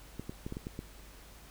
clicks, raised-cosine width 3 ms, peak -25 dBFS, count 7, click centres 0.196 / 0.295 / 0.465 / 0.524 / 0.569 / 0.669 / 0.791 s, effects added 50 Hz sine -54 dBFS peak until 1.5 s + pink hiss -55 dBFS RMS until 1.5 s

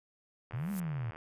click train, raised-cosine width 0.5 ms, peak -32 dBFS, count 52, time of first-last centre 0.51-1.16 s, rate 78.5 Hz
sine exponential two-way sweep, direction up then down, 108.4 to 207.3 to 108.4 Hz, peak -33 dBFS, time 0.53-1.11 s, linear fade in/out 10 ms, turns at 0.71 s
violet noise with exponential growth, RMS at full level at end -39 dBFS, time 0.55-0.8 s, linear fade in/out 5 ms, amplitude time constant 54 ms
effects resampled to 32000 Hz

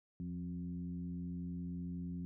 sine tone with frequency modulation, 174.61 Hz, F3, in tune, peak -39 dBFS, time 0.2-2.25 s, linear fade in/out 0 ms, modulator 91 Hz, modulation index 0.83, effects none

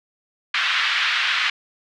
pink band-pass noise, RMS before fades -21 dBFS, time 0.54-1.5 s, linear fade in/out 5 ms, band 1400 to 3700 Hz, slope 24 dB/octave, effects none

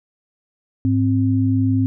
sine tone pair together, 104.9 / 262.6 Hz, G#2 / C4, +18 / +6 cents, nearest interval octave + major third, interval 1588 cents, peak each -17 dBFS, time 0.85-1.86 s, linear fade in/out 0 ms, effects none

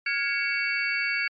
sine tone cluster, 1419 / 1656 / 2242 / 2696 / 4576 Hz, F6 / G#6 / C#7 / E7 / D8, +27 / -5 / +19 / +38 / -46 cents, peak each -33 / -30 / -27 / -32 / -36 dBFS, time 0.06-1.28 s, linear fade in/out 5 ms, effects MP3 48 kbps

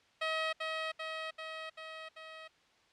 10% pulse tone with echo, 637 Hz, D#5, 41 cents sharp, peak -23 dBFS, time 0.21-0.53 s, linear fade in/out 10 ms, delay 390 ms, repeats 5, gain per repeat -3 dB, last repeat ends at 2.48 s, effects white hiss -67 dBFS RMS until 2.92 s + low-pass 4000 Hz 12 dB/octave

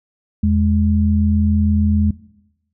sine tone pair together, 82.41 / 209 Hz, E2 / G#3, 0 / +11 cents, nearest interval octave + major third, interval 1611 cents, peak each -15 dBFS, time 0.43-2.11 s, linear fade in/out 5 ms, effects noise-tail reverb RT60 0.9 s tail -19 dB re dry

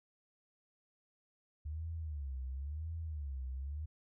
sine tone with vibrato, 72.9 Hz, D2, 12 cents flat, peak -38 dBFS, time 1.65-3.86 s, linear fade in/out 10 ms, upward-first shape sine, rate 0.96 Hz, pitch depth 210 cents each way, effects none

